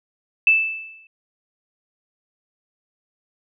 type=tone with exponential decay; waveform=sine; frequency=2637 Hz; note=E7; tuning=in tune; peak=-9 dBFS; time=0.47-1.07 s; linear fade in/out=2 ms; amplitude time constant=130 ms; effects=none